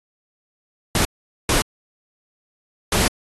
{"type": "noise bursts at uneven times", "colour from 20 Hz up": "pink", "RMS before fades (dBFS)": -18, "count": 3, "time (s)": [[0.95, 1.05], [1.49, 1.62], [2.92, 3.08]], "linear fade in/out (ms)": 2, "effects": ["AAC 32 kbps"]}